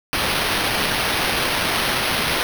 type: noise with sample-and-hold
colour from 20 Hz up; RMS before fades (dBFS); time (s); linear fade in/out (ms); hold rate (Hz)
white; -21; 0.13-2.43; 0; 7350
effects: none